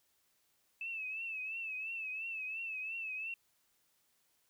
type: tone with vibrato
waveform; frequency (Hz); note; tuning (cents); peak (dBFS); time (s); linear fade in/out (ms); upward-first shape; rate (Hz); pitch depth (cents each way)
sine; 2617; E7; -13; -38; 0.81-3.34; 2; triangle; 2.9; 85
effects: white hiss -75 dBFS RMS until 4.49 s